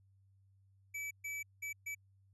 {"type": "tone bursts at uneven times", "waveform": "square", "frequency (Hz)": 2300, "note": "D7", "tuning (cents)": -37, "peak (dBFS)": -40, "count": 4, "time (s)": [[0.94, 1.11], [1.24, 1.43], [1.62, 1.73], [1.86, 1.95]], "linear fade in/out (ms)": 10, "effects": ["added 97 Hz sine -65 dBFS peak until 2.33 s", "resampled to 32000 Hz"]}